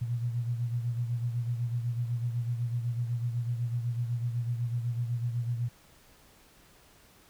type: beating tone pair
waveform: sine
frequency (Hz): 118.5 / 126.5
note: A#2 / B2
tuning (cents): +29 / +42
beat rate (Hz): 8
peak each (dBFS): -29 / -37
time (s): 0.01-5.69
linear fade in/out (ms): 10
effects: pink hiss -59 dBFS RMS until 7.29 s